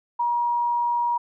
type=tone; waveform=sine; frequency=954 Hz; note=A#5; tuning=40 cents sharp; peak=-20 dBFS; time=0.19-1.18 s; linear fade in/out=10 ms; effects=none